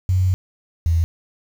sine tone pair in turn, 92.5 / 82.91 Hz, F#2 / E2, 0 / +11 cents, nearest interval major second, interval 189 cents, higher first, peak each -14 dBFS, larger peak neither, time 0.09-0.34 / 0.86-1.04 s, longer first, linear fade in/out 0 ms, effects 7-bit

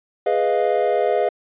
triangle chord, F half-diminished seventh, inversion first, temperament equal, 415.3 / 493.9 / 622.3 / 698.5 Hz, Ab4 / Cb5 / Eb5 / F5, 0 / 0 / 0 / 0 cents, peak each -20 dBFS, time 0.26-1.29 s, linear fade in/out 5 ms, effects resampled to 8000 Hz

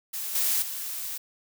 blue noise with level steps, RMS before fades -33 / -25 / -34 dBFS, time 0.13-1.18 s, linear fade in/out 10 ms, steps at 0.35 / 0.62 s, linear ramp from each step 2 ms, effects none

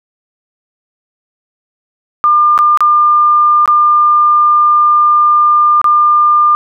sine tone with dropouts, 1200 Hz, D6, 37 cents sharp, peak -5 dBFS, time 2.24-6.55 s, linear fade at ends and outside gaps 0 ms, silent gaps 2.578-2.589 / 2.774-2.806 / 3.658-3.677 / 5.815-5.843 s, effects none

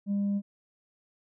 sine tone with tanh clipping, 201.1 Hz, G3, 44 cents sharp, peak -26 dBFS, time 0.06-0.42 s, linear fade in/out 50 ms, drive 1 dB, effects none

